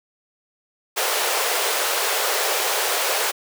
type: high-pass noise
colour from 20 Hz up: pink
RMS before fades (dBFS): -22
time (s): 0.96-3.32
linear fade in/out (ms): 20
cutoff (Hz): 410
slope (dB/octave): 48
effects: none